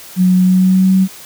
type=tone with pitch glide; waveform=sine; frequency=183.5 to 189.2 Hz; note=F#3 to F#3; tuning=-14 to +39 cents; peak=-7 dBFS; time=0.16-1.08 s; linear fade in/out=50 ms; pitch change=+53 cents; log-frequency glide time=0.39-0.93 s; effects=white hiss -35 dBFS RMS until 1.25 s + high-pass 60 Hz 12 dB/octave